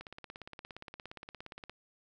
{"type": "click train", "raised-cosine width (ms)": 0.3, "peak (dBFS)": -29, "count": 30, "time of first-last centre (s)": [0.01, 1.696], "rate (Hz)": 17.2, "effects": []}